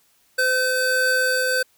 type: tone pair together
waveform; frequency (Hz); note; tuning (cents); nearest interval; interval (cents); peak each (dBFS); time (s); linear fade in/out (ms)
square; 511 / 1534.4; C5 / G6; -41 / -37; octave + perfect fifth; 1904; -24 / -20; 0.38-1.63; 10
effects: white hiss -61 dBFS RMS until 1.77 s